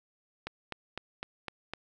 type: click train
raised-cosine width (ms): 0.3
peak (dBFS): -20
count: 6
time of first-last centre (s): 0.47-1.736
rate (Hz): 3.95
effects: none